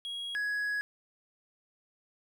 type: tone pair in turn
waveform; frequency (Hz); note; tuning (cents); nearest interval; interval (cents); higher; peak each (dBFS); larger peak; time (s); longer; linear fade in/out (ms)
triangle; 3300 / 1672.1; G#7 / G#6; -12 / +11; octave; 1177; first; -34 / -28; second; 0.05-0.35 / 0.35-0.81; second; 0
effects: none